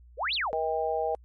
sine exponential two-way sweep, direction up then down, 415.3 to 4663 to 415.3 Hz, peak -26 dBFS, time 0.17-0.53 s, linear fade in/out 50 ms, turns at 0.34 s
harmonic tone, 159.2 Hz, D#3, 40 cents sharp, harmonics 3 / 4 / 5, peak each -30 / -30 / -30 dBFS, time 0.53-1.15 s, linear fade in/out 0 ms
effects added 60 Hz sine -50 dBFS peak until 1.24 s + MP3 48 kbps

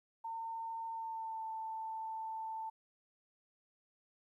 sine tone with pitch glide, 907 to 887.3 Hz, A#5 to A5, -48 to +14 cents, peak -39 dBFS, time 0.24-2.7 s, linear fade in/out 10 ms, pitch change -38 cents, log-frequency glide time 0.89-1.47 s, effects 13-bit

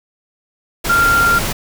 sine tone in noise, 1388 Hz, F6, 11 cents flat, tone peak -10 dBFS, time 0.89-1.39 s, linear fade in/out 10 ms, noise pink, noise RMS -20 dBFS, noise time 0.84-1.53 s, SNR +7 dB, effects none

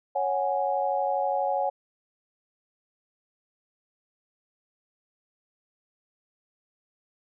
sine chord, C# suspended fourth, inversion none, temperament just, 554.4 / 739.2 / 831.5 Hz, C#5 / F#5 / G#5, 0 / -2 / +2 cents, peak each -28 dBFS, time 0.15-1.7 s, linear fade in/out 10 ms, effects none

